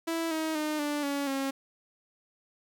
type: tone with pitch steps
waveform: sawtooth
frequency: 329.6 / 317.1 / 305.1 / 293.5 / 282.3 / 271.6 Hz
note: E4 / D#4 / D#4 / D4 / C#4 / C#4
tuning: 0 / +33 / -34 / -1 / +32 / -35 cents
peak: -25 dBFS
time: 0.07-1.51 s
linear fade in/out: 10 ms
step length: 240 ms
effects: 11-bit